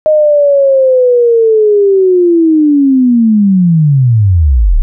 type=linear sweep; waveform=sine; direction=down; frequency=622.3 to 30.26 Hz; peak=-4 dBFS; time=0.06-4.82 s; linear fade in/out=0 ms; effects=none